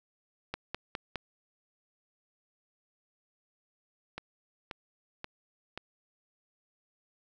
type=two click trains; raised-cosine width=0.3 ms; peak=-22 / -18 dBFS; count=4 / 4; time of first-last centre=4.18-5.776 / 0.54-1.157 s; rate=1.88 / 4.86 Hz; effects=none